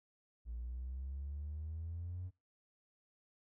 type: exponential sweep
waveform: triangle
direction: up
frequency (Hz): 57 to 92.5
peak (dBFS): -37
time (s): 0.45-2.31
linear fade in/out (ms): 50
effects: noise-tail reverb RT60 0.3 s tail -25 dB re dry + tanh soft clip ceiling -37 dBFS